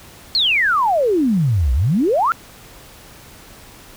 sine exponential two-way sweep, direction down then up, 4435 to 59.2 to 1433 Hz, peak -13 dBFS, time 0.35-2.32 s, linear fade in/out 0 ms, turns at 1.73 s, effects pink hiss -42 dBFS RMS until 3.96 s

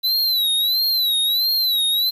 square tone with vibrato, 3966 Hz, B7, 7 cents sharp, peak -17 dBFS, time 0.03-2.11 s, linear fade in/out 20 ms, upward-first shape sine, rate 1.5 Hz, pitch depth 110 cents each way, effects 8-bit

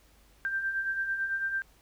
sine beating tone pair, 1568 / 1577 Hz, G6 / G6, 0 / +10 cents, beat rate 9 Hz, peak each -38 / -29 dBFS, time 0.45-1.62 s, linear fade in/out 0 ms, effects added 50 Hz sine -61 dBFS peak until 1.81 s + pink hiss -63 dBFS RMS until 1.81 s

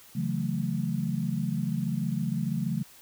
sine chord, F# minor seventh, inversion second, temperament equal, 138.59 / 164.81 / 185 / 220 Hz, C#3 / E3 / F#3 / A3, 0 / 0 / 0 / 0 cents, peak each -32 dBFS, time 0.15-2.83 s, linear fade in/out 10 ms, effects white hiss -53 dBFS RMS until 3.01 s

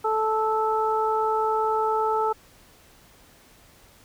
harmonic tone, 437.5 Hz, A4, 10 cents flat, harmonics 1 / 2 / 3, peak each -25 / -24 / -27 dBFS, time 0.04-2.33 s, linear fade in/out 10 ms, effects pink hiss -54 dBFS RMS until 4.04 s

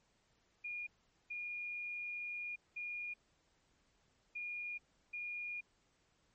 sine tone bursts at uneven times, 2429 Hz, D#7, 42 cents flat, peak -40 dBFS, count 5, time 0.64-0.87 / 1.3-2.56 / 2.76-3.14 / 4.35-4.78 / 5.13-5.61 s, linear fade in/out 10 ms, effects pink hiss -75 dBFS RMS until 6.34 s + MP3 32 kbps

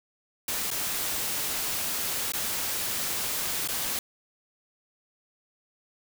white noise with dropouts, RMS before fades -30 dBFS, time 0.48-3.99 s, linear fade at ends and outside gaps 2 ms, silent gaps 0.704-0.713 / 2.321-2.335 / 3.676-3.686 s, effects none

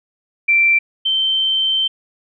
sine tone pair in turn, 2349 / 3109 Hz, D7 / G7, 0 / -15 cents, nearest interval perfect fourth, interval 485 cents, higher second, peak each -10 / -14 dBFS, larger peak first, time 0.48-0.79 / 1.05-1.88 s, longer second, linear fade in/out 10 ms, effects none

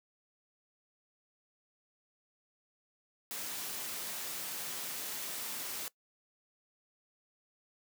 white noise, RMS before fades -40 dBFS, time 3.31-5.88 s, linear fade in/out 0 ms, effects noise-tail reverb RT60 0.1 s tail -21 dB re dry + high-pass 150 Hz 12 dB/octave

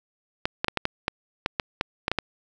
clicks, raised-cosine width 0.3 ms, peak -7 dBFS, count 12, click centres 0.455 / 0.645 / 0.683 / 0.773 / 0.854 / 1.081 / 1.461 / 1.598 / 1.811 / 2.081 / 2.116 / 2.187 s, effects none

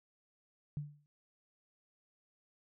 sine tone with exponential decay, 146.83 Hz, D3, in tune, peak -33 dBFS, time 0.77-1.06 s, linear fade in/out 0 ms, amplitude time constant 61 ms, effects none

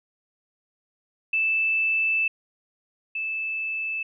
sine tone pair in turn, 2637 / 2628 Hz, E7 / E7, 0 / -6 cents, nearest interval unison, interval 6 cents, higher first, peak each -20 / -26 dBFS, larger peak first, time 1.33-2.28 / 3.15-4.03 s, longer first, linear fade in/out 5 ms, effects none

